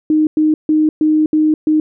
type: tone bursts at uneven times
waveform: sine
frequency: 308.8 Hz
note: D#4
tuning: 13 cents flat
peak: -9 dBFS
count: 6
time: 0.1-0.27 / 0.37-0.54 / 0.69-0.89 / 1.01-1.26 / 1.33-1.54 / 1.67-1.8 s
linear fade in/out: 2 ms
effects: none